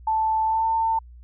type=tone with pitch glide; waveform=sine; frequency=880 to 898 Hz; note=A5 to A5; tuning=0 to +35 cents; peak=-19 dBFS; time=0.07-0.99 s; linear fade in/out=5 ms; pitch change=+35 cents; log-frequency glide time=0.45-0.67 s; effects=added 60 Hz sine -42 dBFS peak until 1.23 s